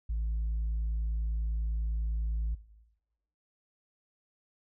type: tone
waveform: sine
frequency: 55 Hz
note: A1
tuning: in tune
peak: -27 dBFS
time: 0.09-2.55 s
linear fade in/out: 10 ms
effects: noise-tail reverb RT60 1.0 s tail -18 dB re dry + tanh soft clip ceiling -27 dBFS